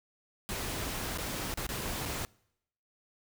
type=noise with dropouts; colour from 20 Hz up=pink; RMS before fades=-36 dBFS; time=0.49-2.25 s; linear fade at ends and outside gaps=0 ms; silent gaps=1.175-1.184 / 1.54-1.574 / 1.666-1.69 / 2.054-2.058 s; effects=noise-tail reverb RT60 0.8 s tail -26 dB re dry